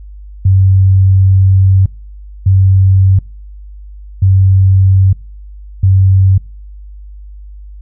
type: tone bursts at uneven times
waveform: sine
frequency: 95.5 Hz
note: G2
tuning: 45 cents flat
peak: -4 dBFS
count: 4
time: 0.45-1.86 / 2.46-3.19 / 4.22-5.13 / 5.83-6.38 s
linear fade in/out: 5 ms
effects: noise-tail reverb RT60 0.4 s tail -25 dB re dry + added 50 Hz sine -28 dBFS peak until 7.81 s